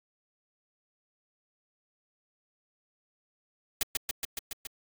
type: noise with echo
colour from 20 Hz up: white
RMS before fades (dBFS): -27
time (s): 3.81-3.83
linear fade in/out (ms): 2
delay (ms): 140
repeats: 6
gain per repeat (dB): -2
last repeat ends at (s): 4.67
effects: Opus 48 kbps